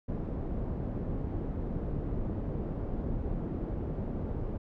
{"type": "low-pass noise", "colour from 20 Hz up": "pink", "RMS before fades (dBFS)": -34, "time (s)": [0.08, 4.58], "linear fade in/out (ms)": 10, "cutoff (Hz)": 410, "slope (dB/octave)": 12, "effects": []}